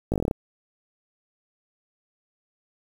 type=slowing click train; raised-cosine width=2 ms; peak=-11 dBFS; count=9; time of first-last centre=0.12-0.311 s; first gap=18 ms; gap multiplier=1.08; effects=7-bit